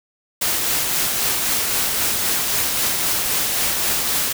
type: noise with tremolo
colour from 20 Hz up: white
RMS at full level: -19 dBFS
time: 0.41-4.33 s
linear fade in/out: 10 ms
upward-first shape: triangle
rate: 3.8 Hz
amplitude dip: 30%
effects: none